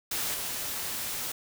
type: noise with level steps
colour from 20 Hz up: white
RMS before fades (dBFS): -31 / -34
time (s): 0.11-1.32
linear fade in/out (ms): 5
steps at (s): 0.34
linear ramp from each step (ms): 2
effects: none